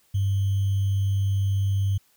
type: tone with sample-and-hold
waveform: sine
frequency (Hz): 98.1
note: G2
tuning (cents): +2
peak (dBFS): -20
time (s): 0.14-1.98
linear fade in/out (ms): 10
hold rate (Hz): 3150
effects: white hiss -63 dBFS RMS until 2.16 s

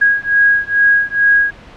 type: beating tone pair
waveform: sine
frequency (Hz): 1645 / 1647.3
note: G#6 / G#6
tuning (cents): -17 / -15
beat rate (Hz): 2.3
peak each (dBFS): -12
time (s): 0.01-1.51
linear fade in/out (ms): 10
effects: pink hiss -38 dBFS RMS until 1.76 s + low-pass 3000 Hz 12 dB/octave

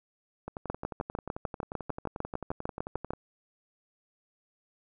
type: two click trains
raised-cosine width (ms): 1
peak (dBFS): -23 / -17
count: 31 / 17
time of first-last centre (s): 0.48-3.135 / 0.7-3.106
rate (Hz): 11.3 / 6.65
effects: none

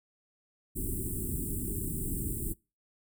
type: band-stop noise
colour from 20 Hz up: pink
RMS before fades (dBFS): -34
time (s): 0.75-2.54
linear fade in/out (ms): 20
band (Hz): 400 to 7900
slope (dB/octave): 96
effects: noise-tail reverb RT60 0.3 s tail -25 dB re dry

